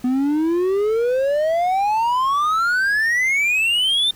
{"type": "exponential sweep", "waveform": "triangle", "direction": "up", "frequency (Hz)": [246.2, 3640], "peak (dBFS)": -14, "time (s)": [0.04, 4.11], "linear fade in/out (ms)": 5, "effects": ["pink hiss -47 dBFS RMS until 4.15 s"]}